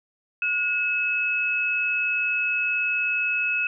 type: tone pair together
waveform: sine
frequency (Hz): 1445.6 / 2581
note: F#6 / E7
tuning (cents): -41 / -37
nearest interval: minor seventh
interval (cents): 1004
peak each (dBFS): -29 / -22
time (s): 0.42-3.67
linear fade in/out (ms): 2
effects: none